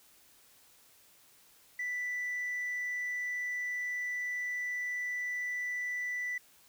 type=tone; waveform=sine; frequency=1977 Hz; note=B6; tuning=1 cent sharp; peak=-31 dBFS; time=1.79-6.38 s; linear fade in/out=5 ms; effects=tanh soft clip ceiling -31 dBFS + white hiss -62 dBFS RMS until 6.68 s